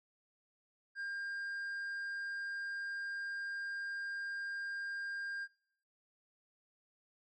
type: tone with tanh clipping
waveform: sine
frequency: 1603 Hz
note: G6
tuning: 38 cents sharp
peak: -39 dBFS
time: 0.95-5.48 s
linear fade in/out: 50 ms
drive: 4 dB
effects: noise-tail reverb RT60 0.9 s tail -24 dB re dry